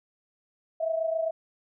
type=tone pair together; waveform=sine; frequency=646.5 / 674 Hz; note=E5 / E5; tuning=-34 / +38 cents; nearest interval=minor second; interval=72 cents; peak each=-26 / -32 dBFS; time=0.8-1.31 s; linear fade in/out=10 ms; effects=none